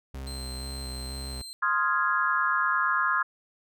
40% pulse tone with vibrato, 65.41 Hz, C2, in tune, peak -34 dBFS, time 0.14-1.42 s, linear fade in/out 5 ms, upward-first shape square, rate 2.1 Hz, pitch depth 31 cents each way
30% pulse tone, 4132 Hz, C8, 22 cents flat, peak -36 dBFS, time 0.27-1.53 s, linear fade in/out 0 ms
sine chord, F minor seventh, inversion second, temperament equal with one note detuned, 1046.5 / 1248.1 / 1396.9 / 1661.2 Hz, C6 / Eb6 / F6 / Ab6, 0 / +5 / 0 / 0 cents, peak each -28 dBFS, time 1.62-3.23 s, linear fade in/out 10 ms
effects none

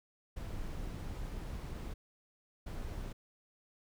brown noise bursts at uneven times, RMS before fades -41 dBFS, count 2, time 0.36-1.94 / 2.66-3.13 s, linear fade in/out 10 ms, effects none

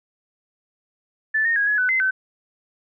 sine tone with pitch steps, 1752 / 1842 / 1648 / 1689 / 1500 / 2060 / 1529 Hz, A6 / A#6 / G#6 / G#6 / F#6 / C7 / G6, -8 / -21 / -14 / +29 / +23 / -28 / -44 cents, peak -17 dBFS, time 1.34-2.11 s, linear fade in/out 10 ms, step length 110 ms, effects none

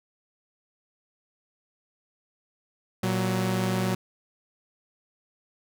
sawtooth tone pair together, 117.6 / 186.68 Hz, A#2 / F#3, +16 / +16 cents, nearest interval minor sixth, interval 800 cents, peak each -24 / -22 dBFS, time 3.03-3.95 s, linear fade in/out 5 ms, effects none

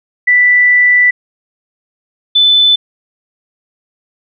sine tone pair in turn, 1975.5 / 3509 Hz, B6 / A7, 0 / -5 cents, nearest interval minor seventh, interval 995 cents, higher second, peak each -5 dBFS, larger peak neither, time 0.27-1.11 / 2.35-2.76 s, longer first, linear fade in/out 10 ms, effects none

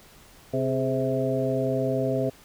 harmonic tone with a mistuned harmonic, 130.81 Hz, C3, in tune, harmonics 1 / 2 / 3 / 4 / 5, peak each -29 / -29 / -29 / -29 / -29 dBFS, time 0.53-2.3 s, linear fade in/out 10 ms, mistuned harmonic 3, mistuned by +85 cents, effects pink hiss -52 dBFS RMS until 2.44 s

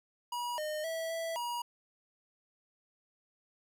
square tone with pitch steps, 965 / 611 / 653 / 659 / 957 Hz, B5 / D#5 / E5 / E5 / A#5, -40 / -32 / -17 / -1 / +45 cents, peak -35 dBFS, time 0.32-1.62 s, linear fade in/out 5 ms, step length 260 ms, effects none

